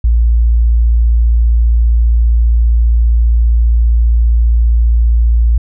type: tone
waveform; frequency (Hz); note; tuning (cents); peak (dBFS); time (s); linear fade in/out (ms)
sine; 57.5; A#1; -23; -6; 0.04-5.58; 5
effects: none